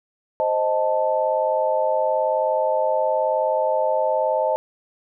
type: chord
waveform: sine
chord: A diminished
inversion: first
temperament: equal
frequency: 523.3 / 622.3 / 880 Hz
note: C5 / Eb5 / A5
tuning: 0 / 0 / 0 cents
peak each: -23 / -21 / -23 dBFS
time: 0.4-4.56 s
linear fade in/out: 0 ms
effects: none